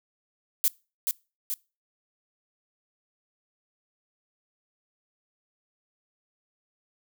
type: noise with echo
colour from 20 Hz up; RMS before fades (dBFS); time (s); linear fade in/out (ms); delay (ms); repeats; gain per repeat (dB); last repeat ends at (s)
violet; -22; 0.64-0.68; 0; 430; 2; -4; 1.54
effects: noise-tail reverb RT60 0.3 s tail -24 dB re dry